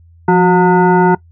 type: tone with frequency modulation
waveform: sine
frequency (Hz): 366.6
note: F#4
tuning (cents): -16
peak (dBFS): -6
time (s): 0.28-1.15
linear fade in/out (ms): 5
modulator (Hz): 542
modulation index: 1.4
effects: noise-tail reverb RT60 0.1 s tail -22 dB re dry + added 84 Hz sine -41 dBFS peak until 1.31 s